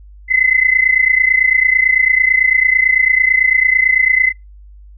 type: tone pair together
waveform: sine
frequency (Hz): 2026 / 2055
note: B6 / C7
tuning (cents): +44 / -32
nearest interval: unison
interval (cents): 24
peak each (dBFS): -12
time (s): 0.28-4.33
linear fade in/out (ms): 50
effects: noise-tail reverb RT60 0.2 s tail -26 dB re dry + added 50 Hz sine -36 dBFS peak until 4.97 s